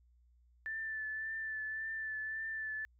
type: tone with vibrato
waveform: sine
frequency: 1760 Hz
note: A6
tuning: in tune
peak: -37 dBFS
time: 0.66-2.85 s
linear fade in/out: 0 ms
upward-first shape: triangle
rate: 1.8 Hz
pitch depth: 27 cents each way
effects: added 60 Hz sine -64 dBFS peak until 2.99 s